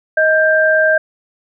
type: tone pair together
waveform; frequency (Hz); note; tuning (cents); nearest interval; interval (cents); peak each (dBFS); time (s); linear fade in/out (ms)
sine; 628 / 1582.5; D#5 / G6; +16 / +16; octave + major third; 1600; -12; 0.17-0.98; 5
effects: none